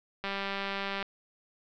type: click train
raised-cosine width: 0.3 ms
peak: -18 dBFS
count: 156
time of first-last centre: 0.24-1.027 s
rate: 197 Hz
effects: low-pass 5000 Hz 12 dB/octave